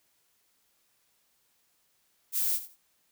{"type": "noise with echo", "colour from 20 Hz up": "violet", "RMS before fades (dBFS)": -28, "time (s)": [2.32, 2.6], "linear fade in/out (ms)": 50, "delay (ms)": 85, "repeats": 2, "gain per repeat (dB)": -14, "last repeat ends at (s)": 2.77, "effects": ["white hiss -71 dBFS RMS until 3.11 s"]}